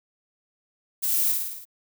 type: noise with echo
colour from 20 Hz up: violet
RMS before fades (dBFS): -25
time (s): 1.02-1.33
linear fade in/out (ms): 20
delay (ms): 54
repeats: 6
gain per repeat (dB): -3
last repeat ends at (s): 1.654
effects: none